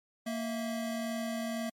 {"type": "tone pair together", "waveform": "square", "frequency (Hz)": [231, 651], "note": ["A#3", "E5"], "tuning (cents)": [-16, -22], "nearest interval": "octave + tritone", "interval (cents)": 1794, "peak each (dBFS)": [-35, -39], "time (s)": [0.26, 1.7], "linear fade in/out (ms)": 10, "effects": ["MP3 64 kbps"]}